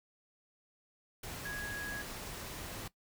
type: tone in noise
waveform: sine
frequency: 1661.2 Hz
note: G#6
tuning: in tune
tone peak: -39 dBFS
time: 1.45-2.02 s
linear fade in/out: 5 ms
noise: pink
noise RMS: -44 dBFS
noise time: 1.23-2.88 s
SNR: +2 dB
effects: noise-tail reverb RT60 0.1 s tail -18 dB re dry